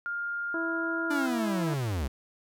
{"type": "tone", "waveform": "sine", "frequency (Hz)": 1407, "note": "F6", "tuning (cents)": 12, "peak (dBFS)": -30, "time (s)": [0.06, 1.26], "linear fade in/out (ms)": 0}
{"type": "harmonic tone", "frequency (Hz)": 330, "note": "E4", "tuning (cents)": 2, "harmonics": [1, 2, 3, 4, 5], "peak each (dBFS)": [-32, -38, -42, -44, -46], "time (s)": [0.54, 1.74], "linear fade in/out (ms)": 2}
{"type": "linear sweep", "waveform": "45% pulse", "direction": "down", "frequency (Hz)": [299.1, 61.3], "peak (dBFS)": -28, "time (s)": [1.1, 2.08], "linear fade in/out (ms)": 10}
{"effects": []}